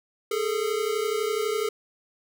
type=tone pair together; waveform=square; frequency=415.3 / 447.3 Hz; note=G#4 / A4; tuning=0 / +28 cents; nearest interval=minor second; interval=128 cents; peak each=-28 dBFS; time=0.31-1.69 s; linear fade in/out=5 ms; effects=none